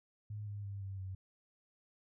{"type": "tone with pitch steps", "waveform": "sine", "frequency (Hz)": [105, 102.31, 99.68, 97.12, 94.63], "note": ["G#2", "G#2", "G2", "G2", "F#2"], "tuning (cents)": [19, -25, 29, -16, 39], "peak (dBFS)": -40, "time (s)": [0.3, 1.15], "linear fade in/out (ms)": 5, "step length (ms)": 170, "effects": []}